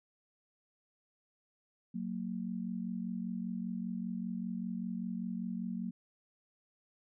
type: tone pair together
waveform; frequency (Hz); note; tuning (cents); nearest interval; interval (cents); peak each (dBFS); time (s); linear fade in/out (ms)
sine; 185 / 230.1; F#3 / A#3; 0 / -22; major third; 378; -38 / -38; 1.94-5.91; 10
effects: none